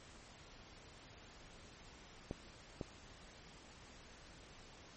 clicks, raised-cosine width 2 ms, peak -27 dBFS, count 2, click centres 2.311 / 2.812 s, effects pink hiss -58 dBFS RMS until 4.96 s + MP3 32 kbps

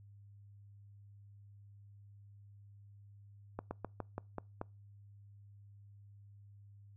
slowing click train, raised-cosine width 1 ms, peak -25 dBFS, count 7, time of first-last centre 3.59-4.614 s, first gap 120 ms, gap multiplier 1.14, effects noise-tail reverb RT60 0.3 s tail -26 dB re dry + added 101 Hz sine -55 dBFS peak until 6.96 s

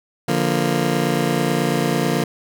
20% pulse chord, Bb major, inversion first, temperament just, 145.68 / 174.81 / 233.1 Hz, D3 / F3 / Bb3, -14 / +2 / 0 cents, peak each -17 dBFS, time 0.28-2.24 s, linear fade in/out 5 ms, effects none

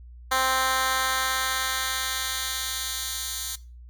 10% pulse tone with high-pass filter sweep, 261.6 Hz, C4, in tune, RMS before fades -27 dBFS, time 0.31-3.56 s, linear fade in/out 10 ms, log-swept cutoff 840 to 5100 Hz, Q 0.78, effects noise-tail reverb RT60 0.3 s tail -18 dB re dry + added 60 Hz sine -42 dBFS peak until 3.89 s

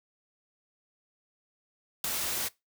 white noise with ADSR envelope, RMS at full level -26 dBFS, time 2.04-2.49 s, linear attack 4 ms, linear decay 4 ms, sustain -6 dB, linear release 18 ms, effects noise-tail reverb RT60 0.2 s tail -21 dB re dry

